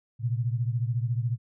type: beating tone pair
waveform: sine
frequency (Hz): 116 / 130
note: A#2 / C3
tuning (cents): -8 / -11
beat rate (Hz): 14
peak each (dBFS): -26 / -30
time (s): 0.19-1.38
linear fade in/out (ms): 50
effects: none